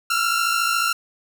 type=tone pair together; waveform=sawtooth; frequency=1342.9 / 1396.9 Hz; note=E6 / F6; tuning=+32 / 0 cents; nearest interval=minor second; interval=68 cents; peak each=-18 dBFS; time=0.1-0.93 s; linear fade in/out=5 ms; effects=none

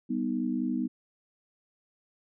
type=chord; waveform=sine; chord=G augmented; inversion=none; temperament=equal; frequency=196 / 246.9 / 311.1 Hz; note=G3 / B3 / D#4; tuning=0 / 0 / 0 cents; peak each=-34 / -29 / -33 dBFS; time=0.09-0.88 s; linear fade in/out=20 ms; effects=none

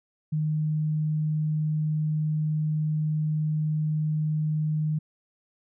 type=tone; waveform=sine; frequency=153.9 Hz; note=D#3; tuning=19 cents flat; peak=-23 dBFS; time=0.32-4.99 s; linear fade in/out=10 ms; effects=none

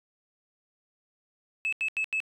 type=tone bursts; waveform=sine; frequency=2600 Hz; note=E7; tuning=24 cents flat; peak=-24 dBFS; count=4; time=1.65-2.202 s; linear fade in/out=0 ms; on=75 ms; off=84 ms; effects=tanh soft clip ceiling -23 dBFS

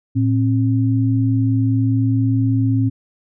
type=tone pair together; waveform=sine; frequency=112.6 / 267.8 Hz; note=A2 / C4; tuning=+40 / +40 cents; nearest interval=octave + minor third; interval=1500 cents; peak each=-15 / -18 dBFS; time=0.15-2.9 s; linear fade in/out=20 ms; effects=none

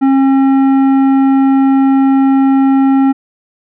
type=tone with tanh clipping; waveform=sine; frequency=270 Hz; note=C#4; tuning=45 cents flat; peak=-8 dBFS; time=0.01-3.13 s; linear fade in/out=20 ms; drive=11 dB; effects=none

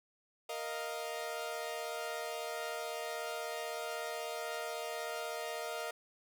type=chord; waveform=sawtooth; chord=Bb suspended fourth; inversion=none; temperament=equal; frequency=466.2 / 622.3 / 698.5 Hz; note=Bb4 / Eb5 / F5; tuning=0 / 0 / 0 cents; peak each=-39 / -38 / -39 dBFS; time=0.49-5.91 s; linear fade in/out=5 ms; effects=none

